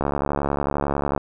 click train, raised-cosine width 1 ms, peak -8 dBFS, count 84, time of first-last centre 0.01-1.177 s, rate 71.1 Hz, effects none

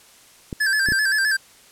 clicks, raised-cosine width 3 ms, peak -15 dBFS, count 3, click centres 0.528 / 0.887 / 0.921 s
square tone with vibrato, 1646 Hz, G#6, 16 cents flat, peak -18 dBFS, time 0.6-1.37 s, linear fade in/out 10 ms, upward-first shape square, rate 7.7 Hz, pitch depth 75 cents each way
effects white hiss -50 dBFS RMS until 1.71 s + low-pass 11000 Hz 12 dB/octave

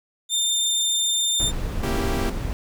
25% pulse tone, 3607 Hz, A7, 42 cents sharp, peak -16 dBFS, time 0.29-1.52 s, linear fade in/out 50 ms
brown noise, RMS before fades -26 dBFS, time 1.4-2.53 s, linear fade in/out 0 ms
sawtooth chord, A# diminished seventh, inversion none, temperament equal, 233.1 / 277.2 / 329.6 / 392 Hz, A#3 / C#4 / E4 / G4, 0 / 0 / 0 / 0 cents, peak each -26 / -29 / -28 / -25 dBFS, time 1.83-2.3 s, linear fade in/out 5 ms
effects none

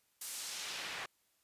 pink noise with band-pass filter sweep, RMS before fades -43 dBFS, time 0.21-1.06 s, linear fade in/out 5 ms, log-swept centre 11000 to 1700 Hz, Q 0.88, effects white hiss -75 dBFS RMS until 1.43 s + resampled to 32000 Hz

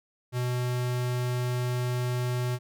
square tone, 124 Hz, B2, 7 cents sharp, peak -27 dBFS, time 0.32-2.59 s, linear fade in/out 50 ms, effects none

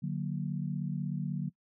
sine chord, D augmented, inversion none, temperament equal with one note detuned, 146.83 / 183.08 / 233.1 Hz, D3 / F#3 / A#3, 0 / -18 / 0 cents, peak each -34 / -35 / -40 dBFS, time 0.02-1.5 s, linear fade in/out 20 ms, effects noise-tail reverb RT60 0.1 s tail -23 dB re dry

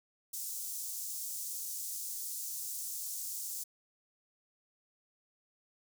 pink high-pass noise, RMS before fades -40 dBFS, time 0.33-3.64 s, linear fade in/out 10 ms, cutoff 6300 Hz, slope 24 dB/octave, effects none

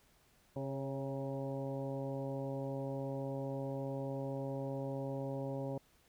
harmonic tone with a mistuned harmonic, 135.4 Hz, C#3, 40 cents flat, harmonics 1 / 2 / 3 / 4 / 5 / 6 / 7, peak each -41 / -43 / -46 / -42 / -53 / -52 / -54 dBFS, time 0.56-5.78 s, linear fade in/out 2 ms, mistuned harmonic 4, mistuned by +26 cents, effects pink hiss -69 dBFS RMS until 6.08 s

